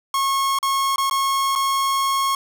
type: tone with dropouts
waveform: 45% pulse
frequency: 1090 Hz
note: C#6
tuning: 29 cents flat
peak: -18 dBFS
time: 0.14-2.35 s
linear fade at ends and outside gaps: 2 ms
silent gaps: 0.588-0.628 / 0.96-0.981 / 1.098-1.11 / 1.553-1.558 s
effects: none